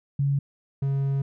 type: tone pair in turn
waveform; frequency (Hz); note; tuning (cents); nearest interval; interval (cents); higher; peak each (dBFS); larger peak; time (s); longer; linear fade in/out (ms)
sine / triangle; 140 / 137.59; C#3 / C#3; +18 / -13; unison; 31; first; -20; neither; 0.19-0.39 / 0.82-1.22; second; 5
effects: none